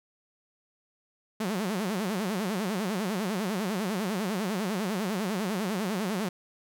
sawtooth tone with vibrato, 199.4 Hz, G3, 30 cents sharp, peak -24 dBFS, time 1.4-6.29 s, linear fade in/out 5 ms, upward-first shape sine, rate 10 Hz, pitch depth 210 cents each way, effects none

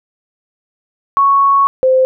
sine tone pair in turn, 1108.7 / 519.3 Hz, C#6 / C5, 0 / -13 cents, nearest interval octave + minor second, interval 1313 cents, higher first, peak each -7 / -7 dBFS, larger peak neither, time 1.17-1.67 / 1.83-2.05 s, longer first, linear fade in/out 0 ms, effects none

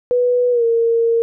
sine tone with pitch glide, 491.8 to 461.5 Hz, B4 to A#4, -7 to -17 cents, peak -12 dBFS, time 0.11-1.22 s, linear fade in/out 0 ms, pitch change -110 cents, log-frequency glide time 0.51-0.64 s, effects none

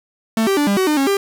45% pulse tone with pitch steps, 223 / 390.6 / 292.2 / 200.2 / 376.7 / 302.5 / 273.1 / 397 Hz, A3 / G4 / D4 / G3 / F#4 / D#4 / C#4 / G4, +23 / -6 / -9 / +37 / +31 / -49 / -26 / +22 cents, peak -14 dBFS, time 0.37-1.17 s, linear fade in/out 2 ms, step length 100 ms, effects 7-bit

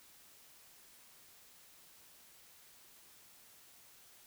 silence, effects white hiss -61 dBFS RMS until 4.26 s

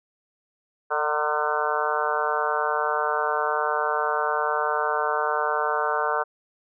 harmonic tone with a mistuned harmonic, 150.1 Hz, D3, 38 cents sharp, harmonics 3 / 4 / 5 / 6 / 7 / 8 / 9 / 10, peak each -30 / -30 / -30 / -30 / -30 / -30 / -30 / -30 dBFS, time 0.9-6.24 s, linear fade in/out 20 ms, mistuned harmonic 6, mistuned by +40 cents, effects none

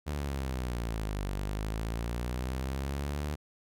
sawtooth linear two-way sweep, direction down then up, 75 to 48.06 to 75 Hz, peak -28 dBFS, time 0.06-3.36 s, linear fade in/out 20 ms, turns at 1.27 s, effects none

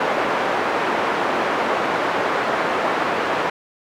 pink band-pass noise, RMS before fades -21 dBFS, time 0-3.5 s, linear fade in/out 5 ms, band 440 to 1600 Hz, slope 12 dB/octave, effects none

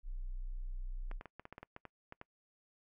sine tone, 31 Hz, B0, 7 cents sharp, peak -38 dBFS, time 0.03-1.21 s, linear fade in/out 50 ms
clicks, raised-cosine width 0.5 ms, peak -32 dBFS, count 12, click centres 1.114 / 1.211 / 1.257 / 1.396 / 1.454 / 1.526 / 1.581 / 1.63 / 1.764 / 1.853 / 2.124 / 2.214 s
effects noise-tail reverb RT60 0.1 s tail -25 dB re dry

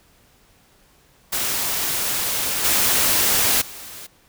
white noise with level steps, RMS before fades -23 / -18 / -37 dBFS, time 1.32-4.07 s, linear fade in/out 10 ms, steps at 2.64 / 3.61 s, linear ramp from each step 10 ms, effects pink hiss -56 dBFS RMS until 4.28 s

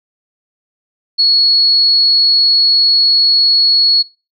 sine tone, 4357 Hz, C#8, 31 cents flat, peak -7 dBFS, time 1.18-4.03 s, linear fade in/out 20 ms, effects noise-tail reverb RT60 0.3 s tail -22 dB re dry

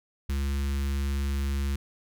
square tone with notch filter, 69.3 Hz, C#2, in tune, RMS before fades -28 dBFS, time 0.29-1.76 s, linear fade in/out 5 ms, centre 640 Hz, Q 0.53, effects none

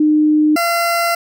sine / 20% pulse tone pair in turn, 304.3 / 683.1 Hz, D#4 / F5, -38 / -38 cents, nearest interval octave + major second, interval 1400 cents, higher second, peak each -9 dBFS, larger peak neither, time 0-0.56 / 0.56-1.15 s, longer second, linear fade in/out 5 ms, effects none

